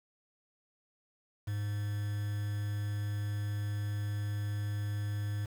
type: tone with quantisation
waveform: triangle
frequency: 103.1 Hz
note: G#2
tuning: 12 cents flat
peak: -30 dBFS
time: 1.47-5.46 s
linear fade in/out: 10 ms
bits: 8
effects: none